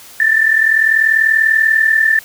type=tone pair together; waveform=sine; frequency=1768 / 1808.3 Hz; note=A6 / A6; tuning=+8 / +47 cents; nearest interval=unison; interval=39 cents; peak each=-10 / -15 dBFS; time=0.2-2.19 s; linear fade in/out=2 ms; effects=white hiss -38 dBFS RMS until 2.24 s